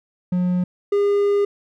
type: tone pair in turn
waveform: triangle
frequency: 179.9 / 405.5 Hz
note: F#3 / G#4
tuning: -48 / -41 cents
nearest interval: octave + major second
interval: 1407 cents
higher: second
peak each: -15 / -13 dBFS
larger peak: second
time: 0.32-0.64 / 0.92-1.45 s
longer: second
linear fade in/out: 5 ms
effects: none